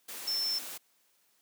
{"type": "tone in noise", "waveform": "sine", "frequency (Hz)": 5350, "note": "E8", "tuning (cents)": 25, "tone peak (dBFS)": -29, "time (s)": [0.27, 0.59], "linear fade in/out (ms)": 10, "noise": "white", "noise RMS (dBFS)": -42, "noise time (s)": [0.08, 0.78], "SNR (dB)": 10, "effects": ["white hiss -70 dBFS RMS until 1.41 s", "high-pass 200 Hz 12 dB/octave"]}